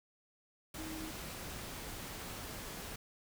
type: tone in noise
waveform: sine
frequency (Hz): 316.6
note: D#4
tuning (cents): +30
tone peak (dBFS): -44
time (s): 0.78-1.11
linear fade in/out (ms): 5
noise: pink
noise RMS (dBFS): -45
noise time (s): 0.74-2.96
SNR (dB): -2
effects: none

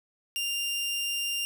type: tone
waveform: sawtooth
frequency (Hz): 2794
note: F7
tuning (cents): 0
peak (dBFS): -25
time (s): 0.36-1.45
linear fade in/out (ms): 0
effects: 9-bit

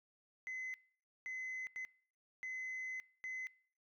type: tone bursts at uneven times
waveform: sine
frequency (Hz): 2038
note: C7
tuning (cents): -46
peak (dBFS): -39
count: 5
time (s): 0.47-0.74 / 1.26-1.67 / 1.76-1.85 / 2.43-3 / 3.24-3.47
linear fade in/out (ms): 0
effects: noise-tail reverb RT60 0.5 s tail -23 dB re dry + tanh soft clip ceiling -39 dBFS

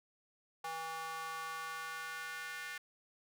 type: tone with high-pass filter sweep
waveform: square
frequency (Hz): 162.1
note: E3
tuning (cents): -29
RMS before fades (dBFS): -43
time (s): 0.64-2.78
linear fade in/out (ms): 5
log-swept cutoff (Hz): 870 to 1700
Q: 2.9
effects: none

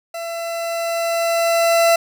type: tone with level ramp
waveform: 40% pulse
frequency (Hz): 672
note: E5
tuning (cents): +33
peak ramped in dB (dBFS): -25 to -10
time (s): 0.14-1.96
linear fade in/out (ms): 5
effects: none

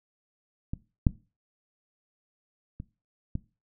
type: clicks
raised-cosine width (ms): 5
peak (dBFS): -19 / -7 / -25 / -18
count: 4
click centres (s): 0.735 / 1.068 / 2.801 / 3.354
effects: noise-tail reverb RT60 0.3 s tail -19 dB re dry

